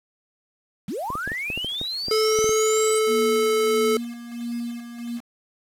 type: linear sweep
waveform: sine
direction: up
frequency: 151.9 to 8200 Hz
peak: -26 dBFS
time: 0.88-2.99 s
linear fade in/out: 5 ms
type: clicks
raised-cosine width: 2 ms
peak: -19 dBFS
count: 12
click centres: 1.103 / 1.154 / 1.276 / 1.318 / 1.502 / 1.576 / 1.646 / 1.814 / 2.084 / 2.389 / 2.443 / 2.493 s
type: tone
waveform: square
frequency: 435.6 Hz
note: A4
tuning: 17 cents flat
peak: -19 dBFS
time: 2.11-3.97 s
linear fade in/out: 2 ms
type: tone with tremolo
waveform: sine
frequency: 236.8 Hz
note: A#3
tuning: 27 cents sharp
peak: -25 dBFS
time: 3.06-5.21 s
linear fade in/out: 50 ms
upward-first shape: sine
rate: 1.5 Hz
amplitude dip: 70%
effects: resampled to 32000 Hz + 7-bit